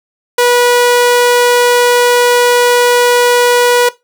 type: tone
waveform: sawtooth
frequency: 486.8 Hz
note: B4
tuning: 25 cents flat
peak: -3 dBFS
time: 0.38-3.89 s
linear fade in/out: 5 ms
effects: noise-tail reverb RT60 0.2 s tail -18 dB re dry